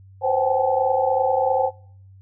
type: tone cluster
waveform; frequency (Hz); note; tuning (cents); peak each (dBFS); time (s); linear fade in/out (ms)
sine; 505 / 528 / 756 / 786 / 861; B4 / C5 / F#5 / G5 / A5; +39 / +16 / +37 / +4 / -38; -27 / -21 / -25 / -24 / -25; 0.21-1.71; 50
effects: noise-tail reverb RT60 0.6 s tail -25 dB re dry + added 96 Hz sine -44 dBFS peak until 2.21 s